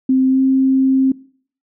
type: tone with pitch glide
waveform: sine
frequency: 261.6 to 265.1 Hz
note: C4 to C4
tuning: 0 to +23 cents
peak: -10 dBFS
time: 0.09-1.12 s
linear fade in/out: 5 ms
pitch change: +23 cents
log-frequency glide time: 0.28-0.41 s
effects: noise-tail reverb RT60 0.5 s tail -21 dB re dry